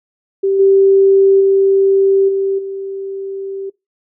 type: tone with level steps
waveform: sine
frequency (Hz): 390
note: G4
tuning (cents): -9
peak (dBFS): -11 / -6 / -8 / -13 / -21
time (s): 0.43-3.7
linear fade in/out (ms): 10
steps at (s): 0.59 / 1.4 / 2.28 / 2.58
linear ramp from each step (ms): 10
effects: noise-tail reverb RT60 0.2 s tail -22 dB re dry